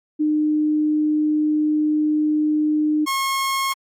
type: tone pair in turn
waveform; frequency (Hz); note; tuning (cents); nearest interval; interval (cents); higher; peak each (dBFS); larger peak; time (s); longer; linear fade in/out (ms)
sine / sawtooth; 304 / 1083.3; D#4 / C#6; -40 / -40; octave + minor seventh; 2200; second; -16; neither; 0.19-3.06 / 3.06-3.74; first; 20
effects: AAC 64 kbps